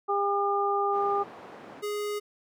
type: harmonic tone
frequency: 402.2 Hz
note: G4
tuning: 44 cents sharp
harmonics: 1 / 2 / 3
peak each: -28 / -28 / -28 dBFS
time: 0.08-1.24 s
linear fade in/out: 20 ms
type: band-pass noise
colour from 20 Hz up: white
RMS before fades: -46 dBFS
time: 0.91-1.84 s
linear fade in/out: 50 ms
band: 180 to 890 Hz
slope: 12 dB/octave
type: tone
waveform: square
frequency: 415.3 Hz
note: G#4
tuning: in tune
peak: -30 dBFS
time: 1.82-2.2 s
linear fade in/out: 20 ms
effects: none